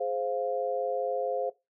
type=chord; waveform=sine; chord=F minor; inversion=first; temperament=just; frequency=419.1 / 523.8 / 698.5 Hz; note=Ab4 / C5 / F5; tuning=+16 / +2 / 0 cents; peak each=-34 / -30 / -33 dBFS; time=0-1.5 s; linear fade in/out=10 ms; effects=noise-tail reverb RT60 0.2 s tail -18 dB re dry